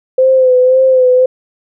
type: tone with vibrato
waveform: sine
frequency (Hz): 514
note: C5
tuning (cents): -31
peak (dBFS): -5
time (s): 0.18-1.26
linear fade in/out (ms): 5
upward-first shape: sine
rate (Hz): 1.9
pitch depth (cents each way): 38
effects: none